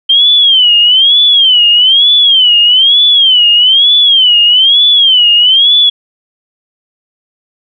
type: tone with vibrato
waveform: sine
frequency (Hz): 3136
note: G7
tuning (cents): 0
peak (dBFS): -3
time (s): 0.09-5.9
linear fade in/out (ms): 10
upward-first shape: sine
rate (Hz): 1.1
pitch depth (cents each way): 170
effects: none